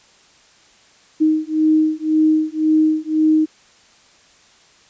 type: beating tone pair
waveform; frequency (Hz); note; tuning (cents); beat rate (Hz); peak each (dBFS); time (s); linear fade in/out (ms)
sine; 311.1 / 313; D#4 / D#4; 0 / +10; 1.9; -16; 1.2-3.46; 20
effects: white hiss -51 dBFS RMS until 4.89 s + resampled to 16000 Hz